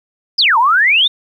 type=exponential two-way sweep; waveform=sine; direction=down then up; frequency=5310 to 880 to 3750 Hz; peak=-8 dBFS; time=0.38-1.08 s; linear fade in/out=10 ms; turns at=0.58 s; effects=8-bit